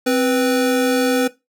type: tone pair together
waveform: square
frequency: 261.6 / 493.9 Hz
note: C4 / B4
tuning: 0 / 0 cents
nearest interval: major seventh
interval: 1100 cents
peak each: -18 dBFS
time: 0.06-1.28 s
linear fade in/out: 10 ms
effects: noise-tail reverb RT60 0.2 s tail -17 dB re dry